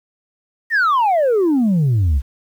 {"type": "exponential sweep", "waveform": "sine", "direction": "down", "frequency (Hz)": [1904, 61.74], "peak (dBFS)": -10, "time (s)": [0.7, 2.22], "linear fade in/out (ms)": 50, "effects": ["tanh soft clip ceiling -11 dBFS", "8-bit"]}